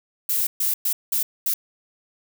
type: noise bursts at uneven times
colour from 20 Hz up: violet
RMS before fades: -22 dBFS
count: 5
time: 0.29-0.47 / 0.6-0.74 / 0.85-0.93 / 1.12-1.23 / 1.46-1.54 s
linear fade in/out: 5 ms
effects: none